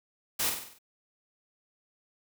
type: noise with echo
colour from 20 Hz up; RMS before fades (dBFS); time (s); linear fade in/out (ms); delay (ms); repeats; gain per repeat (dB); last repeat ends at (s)
white; -29; 0.39-0.5; 10; 48; 6; -5; 0.788
effects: none

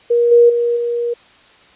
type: tone with level steps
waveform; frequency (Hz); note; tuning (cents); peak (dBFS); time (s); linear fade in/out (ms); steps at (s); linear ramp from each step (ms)
sine; 474.7; A#4; +31; -10 / -5 / -13 / -16; 0.1-1.14; 10; 0.31 / 0.49 / 0.76; 10
effects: white hiss -47 dBFS RMS until 1.75 s + resampled to 8000 Hz

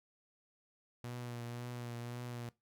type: tone with vibrato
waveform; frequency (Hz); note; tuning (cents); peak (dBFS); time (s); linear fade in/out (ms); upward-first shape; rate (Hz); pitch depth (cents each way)
sawtooth; 120.5; B2; -42; -38; 1.04-2.49; 0; triangle; 1.9; 31
effects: noise-tail reverb RT60 0.2 s tail -20 dB re dry

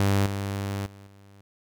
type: tone with level steps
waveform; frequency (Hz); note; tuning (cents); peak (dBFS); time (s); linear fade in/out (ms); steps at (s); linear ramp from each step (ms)
sawtooth; 99.3; G2; +23; -16 / -24 / -41 / -46; 0-1.41; 0; 0.26 / 0.86 / 1.07; 2
effects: none

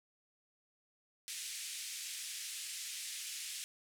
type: band-pass noise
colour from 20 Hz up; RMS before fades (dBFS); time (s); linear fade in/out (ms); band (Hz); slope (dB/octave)
white; -44; 1.28-3.64; 0; 2100 to 10000; 24
effects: none

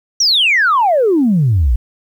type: exponential sweep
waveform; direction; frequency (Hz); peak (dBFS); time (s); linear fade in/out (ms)
sine; down; 5920 to 52.9; -8; 0.2-1.76; 5
effects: tanh soft clip ceiling -5 dBFS + 8-bit

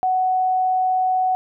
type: tone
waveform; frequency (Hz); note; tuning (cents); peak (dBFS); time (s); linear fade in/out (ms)
sine; 744; F#5; +9; -16; 0.03-1.35; 0
effects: none

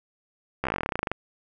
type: slowing click train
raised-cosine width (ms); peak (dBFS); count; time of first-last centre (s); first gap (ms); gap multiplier
0.5; -11; 19; 0.64-1.116; 14; 1.07
effects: none

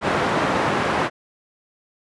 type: band-pass noise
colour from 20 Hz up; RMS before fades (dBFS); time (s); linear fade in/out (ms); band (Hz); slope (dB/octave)
white; -21; 0.01-1.1; 50; 110 to 1200; 12
effects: resampled to 24000 Hz

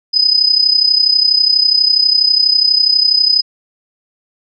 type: tone with amplitude modulation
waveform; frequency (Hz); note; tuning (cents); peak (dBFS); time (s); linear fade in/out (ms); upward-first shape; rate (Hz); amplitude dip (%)
sine; 5010; D#8; +11; -5; 0.13-3.42; 20; sine; 32.2; 75
effects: none

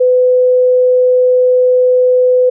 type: tone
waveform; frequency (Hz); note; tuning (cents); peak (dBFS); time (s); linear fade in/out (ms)
sine; 503; B4; +32; -6; 0-2.5; 10
effects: none

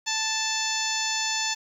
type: harmonic tone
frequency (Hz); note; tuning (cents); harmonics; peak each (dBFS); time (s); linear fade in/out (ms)
880; A5; 0; 1 / 2 / 3 / 4 / 5 / 6 / 7 / 8; -33 / -33 / -33 / -33 / -33 / -33 / -33 / -33; 0.06-1.55; 20
effects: 9-bit

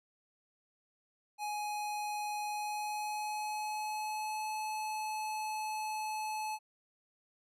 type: tone with pitch glide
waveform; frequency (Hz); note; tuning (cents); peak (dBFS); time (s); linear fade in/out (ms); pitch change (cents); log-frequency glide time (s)
square; 837 to 861; G#5 to A5; +13 to -38; -36; 1.38-6.59; 50; +49; 2.46-4.48
effects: resampled to 32000 Hz

